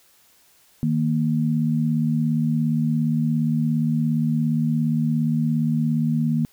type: tone pair together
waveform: sine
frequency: 155.85 / 233.1 Hz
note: D#3 / A#3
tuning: +3 / 0 cents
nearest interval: perfect fifth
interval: 697 cents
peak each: -21 dBFS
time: 0.83-6.45 s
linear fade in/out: 0 ms
effects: white hiss -57 dBFS RMS until 6.52 s